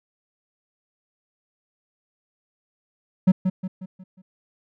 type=tone with echo; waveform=triangle; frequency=186.1 Hz; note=F#3; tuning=10 cents sharp; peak=-9 dBFS; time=3.27-3.32 s; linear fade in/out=10 ms; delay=180 ms; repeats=5; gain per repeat=-7 dB; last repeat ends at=4.22 s; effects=none